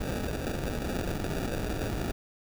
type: noise with sample-and-hold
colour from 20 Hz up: pink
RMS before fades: -32 dBFS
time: 0-2.12 s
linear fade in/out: 10 ms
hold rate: 1050 Hz
effects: none